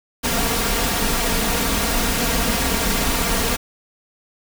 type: noise with comb filter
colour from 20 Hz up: pink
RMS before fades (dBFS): -20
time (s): 0.23-3.57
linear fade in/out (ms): 20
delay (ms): 4.3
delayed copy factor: +0.6
effects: none